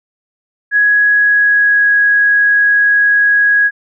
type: tone with pitch glide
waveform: sine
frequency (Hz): 1670 to 1658.5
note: G#6 to G#6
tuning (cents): +9 to -3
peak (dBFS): -7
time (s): 0.71-3.71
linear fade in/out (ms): 50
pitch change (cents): -12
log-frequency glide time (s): 1.11-1.91
effects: none